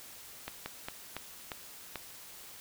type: slowing click train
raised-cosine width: 0.3 ms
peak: -21 dBFS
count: 6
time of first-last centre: 0.48-1.957 s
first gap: 180 ms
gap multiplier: 1.25
effects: white hiss -50 dBFS RMS until 2.6 s